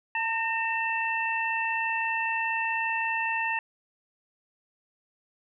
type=tone cluster; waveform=sine; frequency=904 / 1829 / 2668 Hz; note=A5 / A#6 / E7; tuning=+47 / -33 / +20 cents; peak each=-30 dBFS; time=0.15-3.59 s; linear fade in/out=2 ms; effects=none